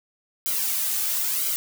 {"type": "noise with flanger", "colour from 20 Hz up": "blue", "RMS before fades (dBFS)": -25, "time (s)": [0.46, 1.56], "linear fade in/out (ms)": 0, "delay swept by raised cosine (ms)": [1.1, 3], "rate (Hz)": 1, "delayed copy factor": -0.65, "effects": []}